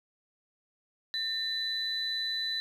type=tone pair together; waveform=sine; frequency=1810 / 3989 Hz; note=A6 / B7; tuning=+48 / +17 cents; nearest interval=octave + major second; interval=1369 cents; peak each=-36 / -30 dBFS; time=1.14-2.6 s; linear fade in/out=0 ms; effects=tanh soft clip ceiling -23 dBFS + 10-bit